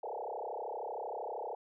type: tone with frequency modulation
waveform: sine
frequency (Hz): 659.3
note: E5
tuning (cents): 0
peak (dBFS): -37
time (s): 0.03-1.55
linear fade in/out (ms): 5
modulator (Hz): 32.9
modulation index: 7
effects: none